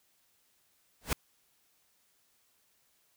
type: noise with exponential growth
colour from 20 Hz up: pink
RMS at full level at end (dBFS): -26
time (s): 1.01-1.13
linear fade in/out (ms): 2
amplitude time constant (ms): 24
effects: white hiss -71 dBFS RMS until 3.16 s